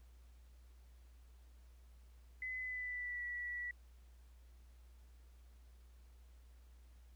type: tone with pitch glide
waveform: sine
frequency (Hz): 2023 to 1948.5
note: B6 to B6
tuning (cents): +41 to -24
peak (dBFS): -40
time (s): 2.42-3.71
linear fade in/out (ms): 2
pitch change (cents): -65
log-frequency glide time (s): 2.58-3.24
effects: added 60 Hz sine -58 dBFS peak until 7.15 s + pink hiss -74 dBFS RMS until 7.15 s